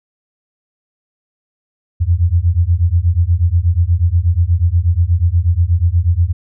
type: beating tone pair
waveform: sine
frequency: 82.41 / 90.71 Hz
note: E2 / F#2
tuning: 0 / -34 cents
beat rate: 8.3 Hz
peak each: -13 dBFS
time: 2-6.33 s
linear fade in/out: 20 ms
effects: none